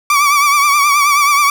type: tone with vibrato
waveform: 30% pulse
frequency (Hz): 1153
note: D6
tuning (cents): -32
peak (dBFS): -6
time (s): 0.1-1.5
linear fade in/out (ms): 2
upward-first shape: triangle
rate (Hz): 9.4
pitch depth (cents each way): 72
effects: none